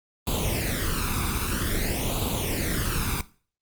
pink noise with flanger, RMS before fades -26 dBFS, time 0.27-3.21 s, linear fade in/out 2 ms, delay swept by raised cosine 0.27 to 0.82 ms, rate 0.51 Hz, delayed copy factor +0.8, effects noise-tail reverb RT60 0.4 s tail -18 dB re dry + Opus 32 kbps

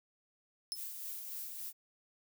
sawtooth tone with exponential decay, 5250 Hz, E8, 8 cents flat, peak -29 dBFS, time 0.72-0.81 s, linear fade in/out 0 ms, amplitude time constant 18 ms
violet noise with tremolo, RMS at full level -42 dBFS, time 0.74-1.73 s, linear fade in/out 50 ms, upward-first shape sine, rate 3.5 Hz, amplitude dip 35%
effects none

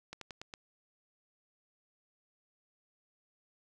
slowing click train, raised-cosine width 0.2 ms, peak -26 dBFS, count 5, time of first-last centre 0.13-0.538 s, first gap 83 ms, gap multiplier 1.14, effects none

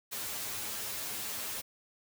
white noise with comb filter, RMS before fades -38 dBFS, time 0.11-1.62 s, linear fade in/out 20 ms, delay 9.5 ms, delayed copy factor +1, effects none

